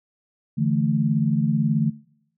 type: chord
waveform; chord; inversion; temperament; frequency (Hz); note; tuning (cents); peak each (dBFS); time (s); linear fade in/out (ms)
sine; D suspended second; none; just; 146.83 / 165.19 / 220.2; D3 / E3 / A3; 0 / +4 / +2; -22 / -24 / -23; 0.57-1.91; 20
effects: noise-tail reverb RT60 0.7 s tail -21 dB re dry